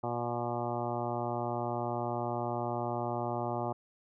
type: harmonic tone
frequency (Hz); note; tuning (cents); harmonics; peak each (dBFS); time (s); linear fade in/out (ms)
120; B2; -49; 1 / 2 / 3 / 4 / 5 / 6 / 7 / 8 / 9 / 10; -39 / -41 / -39 / -45 / -39 / -38 / -39 / -46 / -44 / -46; 0.03-3.73; 10
effects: none